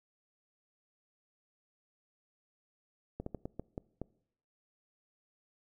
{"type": "slowing click train", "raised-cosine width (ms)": 2, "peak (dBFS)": -25, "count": 7, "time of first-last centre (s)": [3.2, 4.016], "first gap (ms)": 64, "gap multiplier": 1.3, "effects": ["noise-tail reverb RT60 0.7 s tail -23 dB re dry"]}